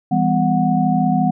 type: tone cluster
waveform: sine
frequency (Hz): 166.1 / 200.5 / 251.9 / 735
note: E3 / G3 / B3 / F#5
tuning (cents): +13 / +39 / +34 / -12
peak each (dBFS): -19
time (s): 0.11-1.31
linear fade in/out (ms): 10
effects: none